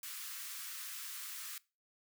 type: high-pass noise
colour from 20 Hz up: white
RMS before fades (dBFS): -45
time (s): 0.03-1.58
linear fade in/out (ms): 2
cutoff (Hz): 1100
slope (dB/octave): 48
effects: noise-tail reverb RT60 0.3 s tail -22 dB re dry